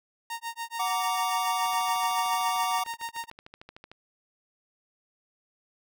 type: tone with tremolo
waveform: sawtooth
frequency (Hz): 925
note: A#5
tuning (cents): -14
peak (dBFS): -27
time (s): 0.3-3.3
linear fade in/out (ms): 2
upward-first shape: sine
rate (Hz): 7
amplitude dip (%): 100
type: chord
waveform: square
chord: Gb augmented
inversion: none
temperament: equal with one note detuned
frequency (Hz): 740 / 932.3 / 1164.5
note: Gb5 / Bb5 / D6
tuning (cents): 0 / 0 / -15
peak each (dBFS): -31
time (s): 0.79-2.84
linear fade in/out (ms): 10
type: click train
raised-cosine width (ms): 0.3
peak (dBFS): -29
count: 31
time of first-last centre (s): 1.66-3.916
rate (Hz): 13.3
effects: none